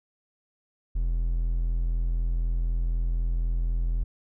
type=tone; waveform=triangle; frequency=41.99 Hz; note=E1; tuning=33 cents sharp; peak=-21 dBFS; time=0.95-4.04 s; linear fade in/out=10 ms; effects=none